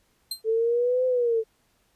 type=tone with exponential decay; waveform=sawtooth; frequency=4155 Hz; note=C8; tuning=13 cents flat; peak=-22 dBFS; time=0.31-0.42 s; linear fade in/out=5 ms; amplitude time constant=23 ms
type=linear two-way sweep; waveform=sine; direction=up then down; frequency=438.6 to 514 to 438.6 Hz; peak=-20 dBFS; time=0.44-1.44 s; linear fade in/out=50 ms; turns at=1.06 s
effects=pink hiss -67 dBFS RMS until 1.95 s + resampled to 32000 Hz

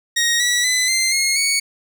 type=tone with pitch steps; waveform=15% pulse; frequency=1876 / 1942.2 / 2011 / 2082 / 2155 / 2231 Hz; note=A#6 / B6 / B6 / C7 / C#7 / C#7; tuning=+11 / -29 / +31 / -9 / -49 / +11 cents; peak=-9 dBFS; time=0.16-1.6 s; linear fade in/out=10 ms; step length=240 ms; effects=none

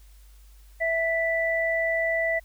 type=tone pair together; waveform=sine; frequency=659.2 / 1975.5 Hz; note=E5 / B6; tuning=0 / 0 cents; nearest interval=octave + perfect fifth; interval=1900 cents; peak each=-25 dBFS; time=0.8-2.4 s; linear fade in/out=20 ms; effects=added 50 Hz sine -48 dBFS peak until 2.44 s + white hiss -61 dBFS RMS until 2.44 s

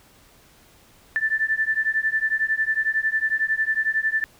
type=beating tone pair; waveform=sine; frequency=1760 / 1771 Hz; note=A6 / A6; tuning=0 / +11 cents; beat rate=11 Hz; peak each=-23 dBFS; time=1.16-4.24 s; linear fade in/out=0 ms; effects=pink hiss -54 dBFS RMS until 4.39 s

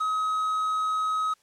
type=tone with quantisation; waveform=triangle; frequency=1271 Hz; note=D#6; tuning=36 cents sharp; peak=-22 dBFS; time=0-1.34 s; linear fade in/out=10 ms; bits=8; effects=white hiss -65 dBFS RMS until 1.42 s + low-pass 9000 Hz 12 dB/octave

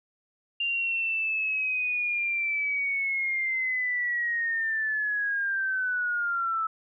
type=linear sweep; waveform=sine; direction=down; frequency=2794 to 1307 Hz; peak=-25 dBFS; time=0.6-6.67 s; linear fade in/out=5 ms; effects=none

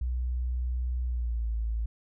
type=tone with pitch glide; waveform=sine; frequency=61.74 to 55.64 Hz; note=B1 to A1; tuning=0 to +20 cents; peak=-27 dBFS; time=0.01-1.86 s; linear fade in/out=5 ms; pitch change=-180 cents; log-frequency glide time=1.05-1.51 s; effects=none

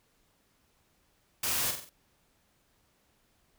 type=noise with echo; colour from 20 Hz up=white; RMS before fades=-31 dBFS; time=1.43-1.71 s; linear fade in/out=5 ms; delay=46 ms; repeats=4; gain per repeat=-6 dB; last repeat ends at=1.894 s; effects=pink hiss -70 dBFS RMS until 3.58 s

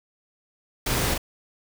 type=noise with echo; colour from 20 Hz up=pink; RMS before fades=-26 dBFS; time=0.86-1.14 s; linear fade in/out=5 ms; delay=39 ms; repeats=1; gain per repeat=-2 dB; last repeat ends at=1.179 s; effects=none

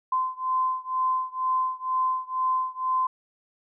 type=beating tone pair; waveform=sine; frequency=1031 / 1033.1 Hz; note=C6 / C6; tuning=-26 / -22 cents; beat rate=2.1 Hz; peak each=-26 / -27 dBFS; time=0.12-3.07 s; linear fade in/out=5 ms; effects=none

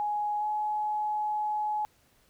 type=tone with pitch glide; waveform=sine; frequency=835 to 846.2 Hz; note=G#5 to G#5; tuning=+9 to +32 cents; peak=-27 dBFS; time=0-1.85 s; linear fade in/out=0 ms; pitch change=+23 cents; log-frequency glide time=0.39-0.44 s; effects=pink hiss -65 dBFS RMS until 2.29 s

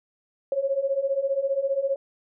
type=beating tone pair; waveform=sine; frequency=537 / 552 Hz; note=C5 / C#5; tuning=+45 / -7 cents; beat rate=15 Hz; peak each=-27 / -24 dBFS; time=0.52-1.96 s; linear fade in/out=2 ms; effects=none

